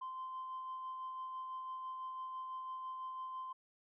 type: tone with tremolo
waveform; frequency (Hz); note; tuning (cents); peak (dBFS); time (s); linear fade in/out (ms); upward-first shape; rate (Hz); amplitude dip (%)
sine; 1038; C6; -14; -39; 0.01-3.53; 10; sine; 6; 30
effects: tanh soft clip ceiling -38 dBFS